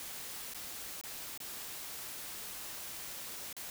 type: noise with dropouts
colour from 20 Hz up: white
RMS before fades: -44 dBFS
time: 0-3.7 s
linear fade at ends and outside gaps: 1 ms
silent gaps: 0.537-0.546 / 1.013-1.037 / 1.376-1.402 / 3.528-3.566 s
effects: none